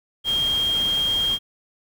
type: tone in noise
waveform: sine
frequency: 3220 Hz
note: G7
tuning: 46 cents sharp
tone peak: -19 dBFS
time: 0.24-1.39 s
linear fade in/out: 50 ms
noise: pink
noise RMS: -34 dBFS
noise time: 0.24-1.39 s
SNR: +12 dB
effects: none